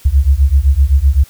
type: beating tone pair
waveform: sine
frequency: 65.2 / 73 Hz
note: C2 / D2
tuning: -5 / -10 cents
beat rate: 7.8 Hz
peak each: -10 dBFS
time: 0.05-1.24 s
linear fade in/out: 10 ms
effects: white hiss -43 dBFS RMS until 1.29 s